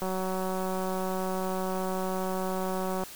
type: click train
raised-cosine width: 1 ms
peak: -19 dBFS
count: 565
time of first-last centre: 0.02-3.036 s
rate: 187 Hz
effects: white hiss -45 dBFS RMS until 3.15 s